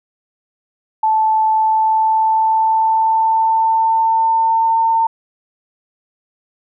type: tone with pitch glide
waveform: sine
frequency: 875 to 904.3 Hz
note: A5 to A5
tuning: -10 to +47 cents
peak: -11 dBFS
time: 1.03-5.07 s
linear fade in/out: 5 ms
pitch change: +57 cents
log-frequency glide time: 1.49-4.81 s
effects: none